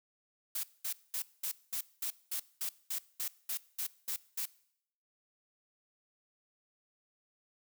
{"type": "noise bursts", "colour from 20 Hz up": "blue", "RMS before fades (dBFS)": -36, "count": 14, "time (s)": [0.55, 4.456], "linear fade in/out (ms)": 5, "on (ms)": 84, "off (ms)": 210, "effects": ["noise-tail reverb RT60 0.7 s tail -21 dB re dry"]}